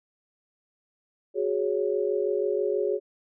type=chord; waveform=sine; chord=F# suspended second; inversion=none; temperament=just; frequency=370 / 416.2 / 555 Hz; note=F#4 / G#4 / C#5; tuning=0 / +4 / +2 cents; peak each=-28 / -26 / -30 dBFS; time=1.34-3 s; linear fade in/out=50 ms; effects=none